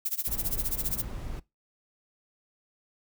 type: noise with tremolo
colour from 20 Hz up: violet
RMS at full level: -28 dBFS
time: 0.05-1.02 s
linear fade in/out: 5 ms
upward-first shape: sine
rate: 15 Hz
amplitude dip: 95%
type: noise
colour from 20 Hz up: brown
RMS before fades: -36 dBFS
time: 0.27-1.4 s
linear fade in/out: 10 ms
effects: noise-tail reverb RT60 0.2 s tail -20 dB re dry